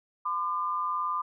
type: tone pair together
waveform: sine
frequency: 1019.3 / 1200 Hz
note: C6 / D6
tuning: -46 / +37 cents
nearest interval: minor third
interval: 283 cents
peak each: -31 / -29 dBFS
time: 0.25-1.22 s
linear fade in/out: 10 ms
effects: none